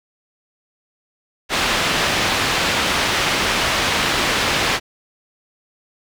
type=low-pass noise; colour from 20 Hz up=white; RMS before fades=-19 dBFS; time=1.49-4.8 s; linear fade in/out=50 ms; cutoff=3300 Hz; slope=12 dB/octave; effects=none